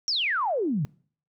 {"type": "exponential sweep", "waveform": "sine", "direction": "down", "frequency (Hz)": [5770, 130.81], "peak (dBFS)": -23, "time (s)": [0.08, 0.85], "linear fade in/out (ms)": 0, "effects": ["noise-tail reverb RT60 0.5 s tail -24 dB re dry"]}